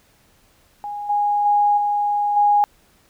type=tone with level steps; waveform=sine; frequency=824 Hz; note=G#5; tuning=14 cents flat; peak=-26 / -16 / -13 / -17 / -12 dBFS; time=0.84-2.64 s; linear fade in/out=0 ms; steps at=1.09 / 1.45 / 1.77 / 2.36 s; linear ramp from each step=10 ms; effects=pink hiss -57 dBFS RMS until 3.09 s